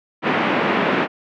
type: band-pass noise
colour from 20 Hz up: pink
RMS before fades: -19 dBFS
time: 0.22-1.08 s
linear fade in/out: 50 ms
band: 190 to 2600 Hz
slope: 24 dB/octave
effects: none